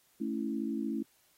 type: chord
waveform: sine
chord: A major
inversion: none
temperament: equal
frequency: 220 / 277.2 / 329.6 Hz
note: A3 / C#4 / E4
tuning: 0 / 0 / 0 cents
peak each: -35 / -36 / -37 dBFS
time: 0.2-1.03 s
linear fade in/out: 10 ms
effects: white hiss -68 dBFS RMS until 1.37 s + AAC 48 kbps